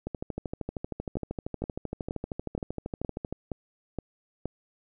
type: two click trains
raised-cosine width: 2 ms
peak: -18 / -19 dBFS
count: 8 / 43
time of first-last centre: 1.17-4.456 / 0.07-3.326 s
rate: 2.13 / 12.9 Hz
effects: none